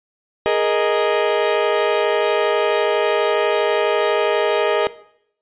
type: chord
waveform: 35% pulse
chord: Ab suspended second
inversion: none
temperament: equal with one note detuned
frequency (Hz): 415.3 / 467.5 / 622.3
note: Ab4 / Bb4 / Eb5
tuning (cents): 0 / +5 / 0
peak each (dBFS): -18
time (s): 0.46-4.87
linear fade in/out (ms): 0
effects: noise-tail reverb RT60 0.7 s tail -18 dB re dry + resampled to 8000 Hz